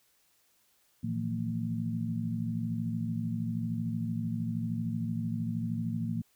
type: tone cluster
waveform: sine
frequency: 113.9 / 161.9 / 174.9 / 228 Hz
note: A#2 / E3 / F3 / A#3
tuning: -40 / -31 / +3 / -38 cents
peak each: -35 / -38 / -37 / -34 dBFS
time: 1.03-6.22 s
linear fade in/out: 10 ms
effects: white hiss -69 dBFS RMS until 6.35 s